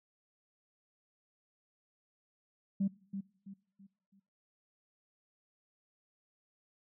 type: tone with echo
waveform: sine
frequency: 196 Hz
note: G3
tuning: in tune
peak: -27 dBFS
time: 2.8-2.88 s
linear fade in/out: 10 ms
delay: 330 ms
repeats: 4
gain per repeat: -9 dB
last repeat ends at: 4.2 s
effects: noise-tail reverb RT60 0.7 s tail -24 dB re dry + tanh soft clip ceiling -24 dBFS